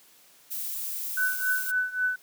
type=noise; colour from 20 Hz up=violet; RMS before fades=-33 dBFS; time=0.5-1.72 s; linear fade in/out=20 ms
type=tone with tremolo; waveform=sine; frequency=1500 Hz; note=F#6; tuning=23 cents sharp; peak=-21 dBFS; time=1.17-2.16 s; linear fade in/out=5 ms; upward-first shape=triangle; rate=3.7 Hz; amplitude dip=90%
effects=white hiss -57 dBFS RMS until 2.22 s + high-pass 150 Hz 12 dB/octave